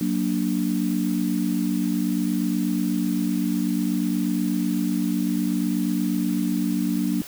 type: chord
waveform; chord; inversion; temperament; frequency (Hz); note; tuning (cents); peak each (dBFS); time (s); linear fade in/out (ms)
sine; Gb augmented; none; equal; 185 / 233.1 / 293.7; Gb3 / Bb3 / D4; 0 / 0 / 0; -25; 0.01-7.22; 2
effects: white hiss -40 dBFS RMS until 7.27 s